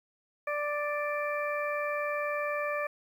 harmonic tone, 588 Hz, D5, 2 cents sharp, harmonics 1 / 2 / 3 / 4, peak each -32 / -35 / -37 / -38 dBFS, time 0.47-2.87 s, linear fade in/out 5 ms, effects 10-bit

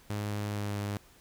sawtooth tone with pitch glide, 103.83 to 102.11 Hz, G#2 to G#2, 0 to -29 cents, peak -28 dBFS, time 0.1-0.97 s, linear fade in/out 0 ms, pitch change -29 cents, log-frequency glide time 0.43-0.81 s, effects pink hiss -59 dBFS RMS until 1.2 s

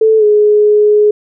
sine tone with pitch glide, 440 to 419.6 Hz, A4 to G#4, 0 to +18 cents, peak -5 dBFS, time 0.01-1.11 s, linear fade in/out 5 ms, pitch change -82 cents, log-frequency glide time 0.18-0.24 s, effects none

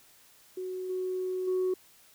sine tone with level steps, 370 Hz, F#4, in tune, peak -33 / -29 / -24 dBFS, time 0.57-1.74 s, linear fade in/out 5 ms, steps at 0.89 / 1.47 s, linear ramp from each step 10 ms, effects tanh soft clip ceiling -23 dBFS + white hiss -59 dBFS RMS until 2.14 s

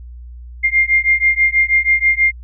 sine beating tone pair, 2109 / 2115.2 Hz, C7 / C7, +13 / +18 cents, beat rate 6.2 Hz, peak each -14 dBFS, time 0.63-2.32 s, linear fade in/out 20 ms, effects added 60 Hz sine -31 dBFS peak until 2.43 s

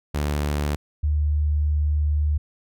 sawtooth / sine tone pair in turn, 73.42 / 74.7 Hz, D2 / D2, 0 / +30 cents, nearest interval unison, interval 30 cents, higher second, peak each -18 dBFS, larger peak neither, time 0.14-0.76 / 1.03-2.38 s, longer second, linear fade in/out 10 ms, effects none

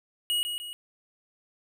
square tone with echo, 2900 Hz, F#7, 35 cents flat, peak -25 dBFS, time 0.3-0.43 s, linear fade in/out 0 ms, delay 150 ms, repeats 2, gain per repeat -6 dB, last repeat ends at 0.73 s, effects none

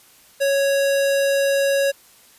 square tone, 554 Hz, C#5, 1 cent flat, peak -17 dBFS, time 0.4-1.92 s, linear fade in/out 20 ms, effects white hiss -51 dBFS RMS until 2.38 s + resampled to 32000 Hz

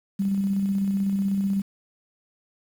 sine tone with tremolo, 196.7 Hz, G3, 6 cents sharp, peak -20 dBFS, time 0.19-1.62 s, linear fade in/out 10 ms, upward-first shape square, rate 16 Hz, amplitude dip 25%, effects 8-bit

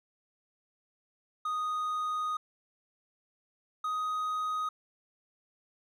triangle tone pair in turn, 1242 / 1251.4 Hz, D#6 / D#6, -3 / +10 cents, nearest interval unison, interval 13 cents, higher second, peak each -28 dBFS, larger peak neither, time 1.45-2.37 / 3.84-4.69 s, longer first, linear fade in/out 5 ms, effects none

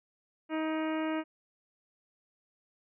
harmonic tone with a mistuned harmonic, 315.1 Hz, D#4, 22 cents sharp, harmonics 1 / 2 / 3 / 4 / 5 / 6 / 7 / 8 / 9, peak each -31 / -37 / -41 / -43 / -45 / -47 / -48 / -49 / -50 dBFS, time 0.49-1.24 s, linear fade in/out 50 ms, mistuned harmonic 8, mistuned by -48 cents, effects none

